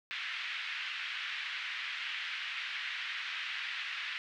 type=band-pass noise; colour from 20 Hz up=pink; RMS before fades=-39 dBFS; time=0.11-4.18 s; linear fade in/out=0 ms; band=1700 to 3300 Hz; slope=24 dB/octave; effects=none